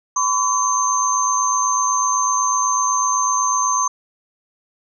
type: tone cluster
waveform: sine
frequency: 1019 / 1127 / 6290 Hz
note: C6 / C#6 / G8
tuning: -46 / +28 / +5 cents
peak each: -20 dBFS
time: 0.16-3.88 s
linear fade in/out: 5 ms
effects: none